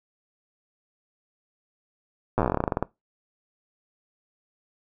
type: slowing click train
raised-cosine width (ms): 1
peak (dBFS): -9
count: 19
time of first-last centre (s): 2.38-2.826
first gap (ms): 8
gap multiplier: 1.12
effects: noise-tail reverb RT60 0.2 s tail -21 dB re dry